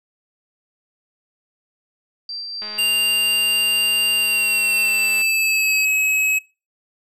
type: tone with tremolo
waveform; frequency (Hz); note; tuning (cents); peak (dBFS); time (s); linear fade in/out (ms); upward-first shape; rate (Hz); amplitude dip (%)
sine; 4699; D8; 0; -26; 2.29-5.85; 2; sine; 4.1; 25
type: click train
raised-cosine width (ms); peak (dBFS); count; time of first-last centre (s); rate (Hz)
0.3; -21; 549; 2.62-5.217; 211
type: tone with pitch glide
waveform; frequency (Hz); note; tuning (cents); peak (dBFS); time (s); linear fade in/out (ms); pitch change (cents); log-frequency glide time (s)
square; 2794 to 2562; F7 to E7; 0 to -50; -17; 2.78-6.39; 10; -150; 4.17-5.76
effects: noise-tail reverb RT60 0.3 s tail -23 dB re dry